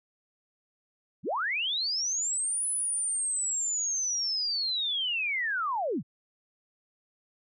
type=linear two-way sweep; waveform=sine; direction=up then down; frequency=99 to 10160 to 99 Hz; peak=-27 dBFS; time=1.23-6.03 s; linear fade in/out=50 ms; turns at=2.68 s; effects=none